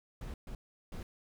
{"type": "noise bursts at uneven times", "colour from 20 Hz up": "brown", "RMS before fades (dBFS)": -42, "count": 3, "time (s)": [[0.21, 0.34], [0.47, 0.55], [0.92, 1.03]], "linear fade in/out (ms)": 2, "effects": []}